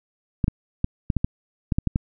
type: clicks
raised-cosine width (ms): 5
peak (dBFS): -8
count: 10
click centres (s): 0.442 / 0.481 / 0.844 / 1.102 / 1.167 / 1.245 / 1.722 / 1.785 / 1.873 / 1.959
effects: none